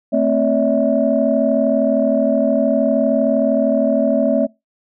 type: tone cluster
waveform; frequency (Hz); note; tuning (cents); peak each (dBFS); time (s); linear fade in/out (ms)
sine; 225.1 / 264.5 / 571 / 644; A3 / C4 / D5 / E5; +40 / +19 / -49 / -41; -18; 0.12-4.47; 20
effects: noise-tail reverb RT60 0.2 s tail -22 dB re dry + tanh soft clip ceiling -2 dBFS